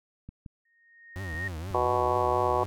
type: clicks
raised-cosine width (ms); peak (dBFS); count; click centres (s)
5; -29; 4; 0.29 / 0.462 / 1.345 / 1.711
type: tone with exponential growth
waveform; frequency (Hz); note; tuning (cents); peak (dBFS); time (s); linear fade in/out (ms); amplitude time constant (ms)
sine; 1856; A#6; -8; -29; 0.65-1.48; 5; 180
type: tone with vibrato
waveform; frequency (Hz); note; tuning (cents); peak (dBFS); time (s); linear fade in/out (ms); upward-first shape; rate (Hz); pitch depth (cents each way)
40% pulse; 87.31; F2; 0; -33; 1.16-2.66; 0; triangle; 4.2; 250
type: harmonic tone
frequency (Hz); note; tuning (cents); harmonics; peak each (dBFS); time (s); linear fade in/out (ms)
123.47; B2; 0; 3 / 4 / 5 / 6 / 7 / 8 / 9; -31 / -31 / -31 / -31 / -31 / -31 / -31; 1.74-2.64; 5
effects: none